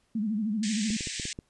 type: tone with vibrato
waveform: sine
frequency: 214 Hz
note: A3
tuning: 48 cents flat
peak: -26 dBFS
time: 0.15-0.97 s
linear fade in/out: 5 ms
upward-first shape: sine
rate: 13 Hz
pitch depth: 110 cents each way
type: band-pass noise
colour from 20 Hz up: white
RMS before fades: -36 dBFS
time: 0.63-1.33 s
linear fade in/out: 2 ms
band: 1700 to 8400 Hz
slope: 96 dB/octave
type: clicks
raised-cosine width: 3 ms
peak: -24 dBFS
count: 6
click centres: 0.904 / 1.008 / 1.072 / 1.198 / 1.254 / 1.389 s
effects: pink hiss -70 dBFS RMS until 1.49 s + resampled to 24000 Hz